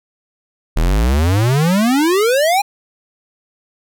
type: exponential sweep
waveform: square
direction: up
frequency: 37 to 830.6 Hz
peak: -12 dBFS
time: 0.76-2.62 s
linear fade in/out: 10 ms
effects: none